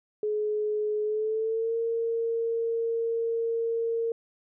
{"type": "tone with pitch glide", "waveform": "sine", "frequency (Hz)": [423.5, 459.2], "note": ["G#4", "A#4"], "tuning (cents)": [34, -26], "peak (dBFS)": -25, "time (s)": [0.23, 4.12], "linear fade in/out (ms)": 2, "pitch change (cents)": 140, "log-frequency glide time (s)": [1.03, 1.76], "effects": []}